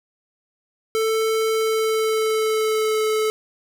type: tone with pitch glide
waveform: square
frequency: 442.5 to 433.6 Hz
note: A4 to A4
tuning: +10 to -25 cents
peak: -19 dBFS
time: 0.95-3.3 s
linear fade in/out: 0 ms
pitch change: -35 cents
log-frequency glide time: 1.52-3.03 s
effects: none